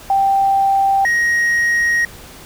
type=tone pair in turn; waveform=sine / triangle; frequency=784 / 1881.4 Hz; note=G5 / A#6; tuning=0 / +15 cents; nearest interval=octave + minor third; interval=1515 cents; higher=second; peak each=-11 dBFS; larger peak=neither; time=0.1-1.05 / 1.05-2.05 s; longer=second; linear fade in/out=2 ms; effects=pink hiss -38 dBFS RMS until 2.45 s